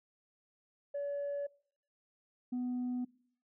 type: tone pair in turn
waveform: sine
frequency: 570 / 248.3 Hz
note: C#5 / B3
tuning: +48 / +9 cents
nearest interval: octave + major second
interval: 1439 cents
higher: first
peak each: -33 / -31 dBFS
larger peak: second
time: 0.94-1.47 / 2.52-3.05 s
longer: neither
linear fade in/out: 10 ms
effects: noise-tail reverb RT60 0.6 s tail -24 dB re dry + tanh soft clip ceiling -32 dBFS